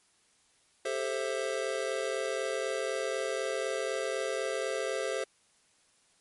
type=chord; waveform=square; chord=A minor seventh; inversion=third; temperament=just; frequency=396 / 440 / 528 / 660 Hz; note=G4 / A4 / C5 / E5; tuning=+18 / 0 / +16 / +2 cents; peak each=-38 / -37 / -35 / -39 dBFS; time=0.85-5.24 s; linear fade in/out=5 ms; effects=white hiss -67 dBFS RMS until 6.2 s + MP3 48 kbps